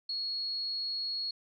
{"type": "tone", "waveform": "sine", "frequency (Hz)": 4326, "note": "C#8", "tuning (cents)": -43, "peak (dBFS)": -32, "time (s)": [0.09, 1.31], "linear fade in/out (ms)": 5, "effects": []}